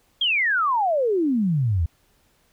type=exponential sweep; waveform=sine; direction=down; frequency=3322 to 75.9 Hz; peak=-18 dBFS; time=0.21-1.86 s; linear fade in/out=5 ms; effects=pink hiss -63 dBFS RMS until 2.52 s